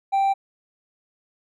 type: tone with hard clipping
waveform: sine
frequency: 784 Hz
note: G5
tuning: in tune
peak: -18 dBFS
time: 0.12-0.34 s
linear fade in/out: 20 ms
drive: 2 dB
effects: none